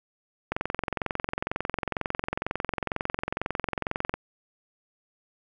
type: click train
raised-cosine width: 0.5 ms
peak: -12 dBFS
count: 81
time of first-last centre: 0.52-4.14 s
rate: 22.1 Hz
effects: none